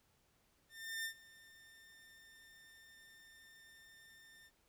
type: tone with ADSR envelope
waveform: sawtooth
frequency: 1803 Hz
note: A6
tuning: 42 cents sharp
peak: -35 dBFS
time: 0.69-4.51 s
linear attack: 360 ms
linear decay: 84 ms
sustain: -21 dB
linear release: 50 ms
effects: pink hiss -75 dBFS RMS until 4.68 s